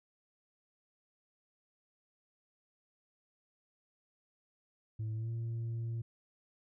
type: tone with pitch glide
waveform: sine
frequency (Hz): 109.6 to 115.18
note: A2 to A#2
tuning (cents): -6 to -20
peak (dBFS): -32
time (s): 4.99-6.02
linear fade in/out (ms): 10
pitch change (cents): +86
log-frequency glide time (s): 5.14-5.3
effects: tanh soft clip ceiling -34 dBFS